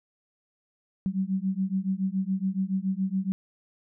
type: beating tone pair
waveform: sine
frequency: 187.3 / 194.4 Hz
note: F#3 / G3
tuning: +21 / -14 cents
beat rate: 7.1 Hz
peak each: -28 dBFS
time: 1.06-3.32 s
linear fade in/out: 0 ms
effects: none